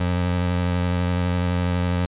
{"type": "tone with vibrato", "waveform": "25% pulse", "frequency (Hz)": 88.9, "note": "F2", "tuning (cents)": 31, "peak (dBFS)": -16, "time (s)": [0, 2.06], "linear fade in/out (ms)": 5, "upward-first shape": "sine", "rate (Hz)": 12, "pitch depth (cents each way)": 19, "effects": ["resampled to 8000 Hz"]}